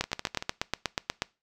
two click trains, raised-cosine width 0.2 ms, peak -9 / -16 dBFS, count 11 / 6, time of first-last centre 0.01-1.221 / 0.04-0.425 s, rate 8.26 / 13 Hz, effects noise-tail reverb RT60 0.3 s tail -23 dB re dry

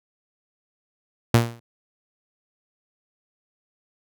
sawtooth tone with exponential decay, 117.1 Hz, A#2, 8 cents sharp, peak -7 dBFS, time 1.34-1.6 s, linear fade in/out 5 ms, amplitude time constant 56 ms, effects none

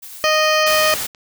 blue noise with tremolo, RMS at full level -34 dBFS, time 0.02-0.64 s, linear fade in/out 10 ms, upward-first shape triangle, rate 9.8 Hz, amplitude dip 30%
harmonic tone, 620 Hz, D#5, 6 cents flat, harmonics 1 / 2 / 3 / 4 / 5 / 7 / 8 / 9 / 10, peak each -17 / -19 / -21 / -22 / -24 / -26 / -27 / -31 / -30 dBFS, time 0.24-0.94 s, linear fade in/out 0 ms
white noise, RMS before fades -24 dBFS, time 0.66-1.07 s, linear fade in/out 10 ms
clicks, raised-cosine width 0.2 ms, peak -18 / -26 dBFS, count 2, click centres 1.025 / 1.148 s
effects none

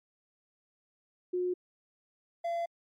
sine / triangle tone pair in turn, 360.8 / 681.1 Hz, F#4 / F5, -44 / -44 cents, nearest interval major seventh, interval 1100 cents, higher second, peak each -28 dBFS, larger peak neither, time 1.33-1.54 / 2.44-2.66 s, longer second, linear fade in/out 10 ms, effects MP3 64 kbps

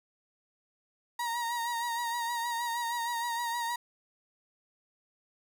35% pulse tone with vibrato, 942 Hz, A#5, 18 cents sharp, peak -29 dBFS, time 1.19-3.76 s, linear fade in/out 5 ms, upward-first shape sine, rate 6.4 Hz, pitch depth 40 cents each way, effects none

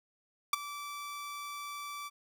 sawtooth tone with ADSR envelope, 1161 Hz, D6, 20 cents flat, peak -18 dBFS, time 0.53-2.1 s, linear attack 4 ms, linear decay 15 ms, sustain -18 dB, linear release 31 ms, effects none

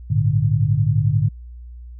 sine tone cluster, 102.9 / 114.2 / 148 Hz, G#2 / A#2 / D3, -16 / -35 / +14 cents, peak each -19 dBFS, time 0.1-1.29 s, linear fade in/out 10 ms, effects added 60 Hz sine -34 dBFS peak until 1.99 s

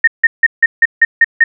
sine tone bursts, 1838 Hz, A#6, 25 cents flat, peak -3 dBFS, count 8, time 0.04-1.44 s, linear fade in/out 5 ms, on 35 ms, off 160 ms, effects none

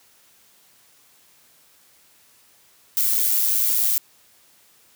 violet noise with amplitude modulation, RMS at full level -18 dBFS, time 2.97-3.98 s, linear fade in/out 0 ms, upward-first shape sine, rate 111 Hz, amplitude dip 45%, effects white hiss -56 dBFS RMS until 4.95 s + high-pass 60 Hz 12 dB/octave

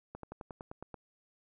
slowing click train, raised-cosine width 1 ms, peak -29 dBFS, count 9, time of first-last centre 0.15-0.943 s, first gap 83 ms, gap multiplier 1.05, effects none

